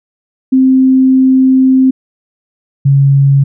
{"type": "tone pair in turn", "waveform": "sine", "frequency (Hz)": [261.6, 138.58], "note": ["C4", "C#3"], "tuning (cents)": [0, 0], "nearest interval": "major seventh", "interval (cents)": 1100, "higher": "first", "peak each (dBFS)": -4, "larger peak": "neither", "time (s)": [[0.52, 1.91], [2.85, 3.44]], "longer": "first", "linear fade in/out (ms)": 10, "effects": []}